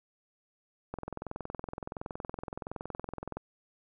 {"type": "click train", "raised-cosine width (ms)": 1, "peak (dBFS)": -23, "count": 53, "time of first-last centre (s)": [0.94, 3.37], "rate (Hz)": 21.4, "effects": []}